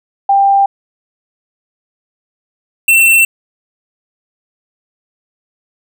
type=tone pair in turn; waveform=sine / square; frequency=792 / 2696 Hz; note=G5 / E7; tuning=+18 / +38 cents; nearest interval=octave + major sixth; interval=2120 cents; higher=second; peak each=-6 dBFS; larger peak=neither; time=0.29-0.66 / 2.88-3.25 s; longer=neither; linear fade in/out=5 ms; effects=none